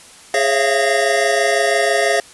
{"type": "tone cluster", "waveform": "square", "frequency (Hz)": [415.9, 545, 666, 692, 1847], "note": ["G#4", "C#5", "E5", "F5", "A#6"], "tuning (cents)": [2, -29, 18, -16, -16], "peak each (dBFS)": -21, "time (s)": [0.34, 2.2], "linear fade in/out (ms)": 2, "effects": ["white hiss -42 dBFS RMS until 2.33 s", "resampled to 24000 Hz"]}